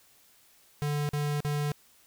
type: tone bursts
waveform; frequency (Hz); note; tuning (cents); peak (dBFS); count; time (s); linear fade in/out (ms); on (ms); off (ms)
square; 146.83; D3; 0; -28; 3; 0.82-1.718; 0; 270; 44
effects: white hiss -61 dBFS RMS until 2.06 s

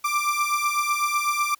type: beating tone pair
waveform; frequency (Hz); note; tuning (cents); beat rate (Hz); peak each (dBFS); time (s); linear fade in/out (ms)
30% pulse; 1174.7 / 1182.7; D6 / D6; 0 / +12; 8; -23 / -21; 0.04-1.55; 10
effects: white hiss -59 dBFS RMS until 1.59 s

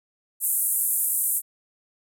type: band-pass noise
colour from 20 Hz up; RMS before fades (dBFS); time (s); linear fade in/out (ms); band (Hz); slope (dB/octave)
white; -24; 0.4-1.42; 50; 8400 to 14000; 48
effects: none

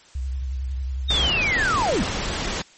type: tone with vibrato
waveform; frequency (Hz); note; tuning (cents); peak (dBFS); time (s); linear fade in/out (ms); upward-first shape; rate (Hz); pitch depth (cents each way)
sine; 65.41; C2; 0; -24; 0.15-1.28; 5; triangle; 11; 100
type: linear sweep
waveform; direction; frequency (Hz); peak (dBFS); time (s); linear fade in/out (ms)
sine; down; 3759 to 97.8; -19; 1.08-2.04; 20
type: noise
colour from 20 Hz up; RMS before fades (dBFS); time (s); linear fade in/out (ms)
pink; -26; 1.1-2.62; 5
effects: white hiss -51 dBFS RMS until 2.77 s + MP3 32 kbps

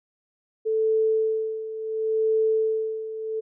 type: tone with tremolo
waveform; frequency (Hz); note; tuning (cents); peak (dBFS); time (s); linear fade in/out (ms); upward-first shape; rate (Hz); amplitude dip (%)
sine; 440; A4; 0; -18; 0.65-3.41; 20; sine; 0.71; 75
effects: none

